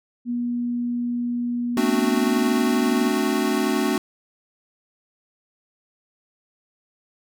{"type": "tone", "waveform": "sine", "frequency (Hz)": 241.1, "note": "B3", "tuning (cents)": -41, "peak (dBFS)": -22, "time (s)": [0.25, 3.12], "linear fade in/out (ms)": 50}
{"type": "chord", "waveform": "square", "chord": "D dominant seventh", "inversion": "second", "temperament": "equal", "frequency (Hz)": [220, 261.6, 293.7, 370], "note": ["A3", "C4", "D4", "F#4"], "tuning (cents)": [0, 0, 0, 0], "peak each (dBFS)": -26, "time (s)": [1.77, 3.98], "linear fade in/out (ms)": 2}
{"effects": []}